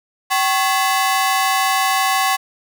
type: ring-modulated tone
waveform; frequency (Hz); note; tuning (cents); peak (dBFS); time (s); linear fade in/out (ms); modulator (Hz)
sawtooth; 933; A#5; +1; -8; 0.3-2.37; 20; 163
effects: none